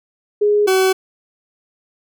sine / 40% pulse tone pair in turn, 415.3 / 378.2 Hz, G#4 / F#4, 0 / +38 cents, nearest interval major second, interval 162 cents, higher first, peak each -11 dBFS, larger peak neither, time 0.41-0.67 / 0.67-0.93 s, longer neither, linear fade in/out 10 ms, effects none

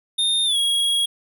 square tone with pitch glide, 3649 to 3308 Hz, A#7 to G#7, -38 to -8 cents, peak -18 dBFS, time 0.18-1.06 s, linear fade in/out 10 ms, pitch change -170 cents, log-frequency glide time 0.45-0.57 s, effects none

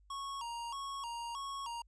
square tone with vibrato, 1017 Hz, C6, 50 cents flat, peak -40 dBFS, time 0.1-1.82 s, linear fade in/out 5 ms, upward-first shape square, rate 1.6 Hz, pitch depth 140 cents each way, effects added 50 Hz sine -62 dBFS peak until 1.87 s + resampled to 22050 Hz

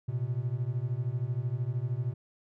triangle beating tone pair, 116.54 / 129.54 Hz, A#2 / C3, 0 / -17 cents, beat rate 13 Hz, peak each -30 dBFS, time 0.08-2.14 s, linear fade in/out 10 ms, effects none

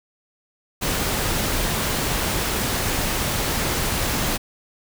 pink noise, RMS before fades -23 dBFS, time 0.81-4.38 s, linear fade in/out 20 ms, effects none

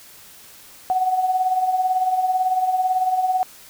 sine tone with tremolo, 744 Hz, F#5, 9 cents sharp, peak -14 dBFS, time 0.9-3.43 s, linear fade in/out 0 ms, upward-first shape triangle, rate 18 Hz, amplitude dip 65%, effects white hiss -45 dBFS RMS until 3.69 s

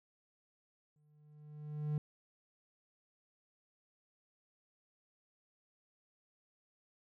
triangle tone with exponential growth, 150 Hz, D3, 37 cents sharp, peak -29 dBFS, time 0.96-1.98 s, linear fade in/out 2 ms, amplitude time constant 220 ms, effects none

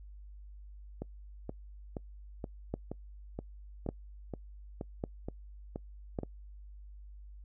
two click trains, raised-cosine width 2 ms, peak -20 / -24 dBFS, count 4 / 12, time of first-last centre 2.74-6.188 / 1.02-6.233 s, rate 0.87 / 2.11 Hz, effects noise-tail reverb RT60 0.1 s tail -25 dB re dry + added 50 Hz sine -47 dBFS peak until 7.44 s

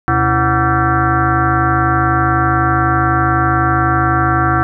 sine tone with frequency modulation, 740 Hz, F#5, in tune, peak -10 dBFS, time 0.08-4.63 s, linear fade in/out 0 ms, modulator 204 Hz, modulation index 4, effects none

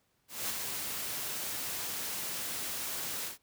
white noise with ADSR envelope, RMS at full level -33 dBFS, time 0.28-3.38 s, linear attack 220 ms, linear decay 4 ms, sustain -4 dB, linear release 130 ms, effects pink hiss -74 dBFS RMS until 3.42 s + high-pass 60 Hz 12 dB/octave

